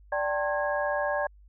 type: tone cluster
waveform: sine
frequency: 587 / 780 / 895 / 1069 / 1649 Hz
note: D5 / G5 / A5 / C6 / G#6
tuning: -1 / -9 / +29 / +37 / -13 cents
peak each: -28 / -33 / -35 / -36 / -32 dBFS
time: 0.12-1.27 s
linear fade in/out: 5 ms
effects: added 50 Hz sine -51 dBFS peak until 1.48 s